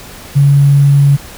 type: tone with sample-and-hold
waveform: sine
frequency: 141.2 Hz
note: C#3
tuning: 32 cents sharp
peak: -4 dBFS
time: 0.35-1.17 s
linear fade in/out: 20 ms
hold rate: 11025 Hz
effects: pink hiss -32 dBFS RMS until 1.37 s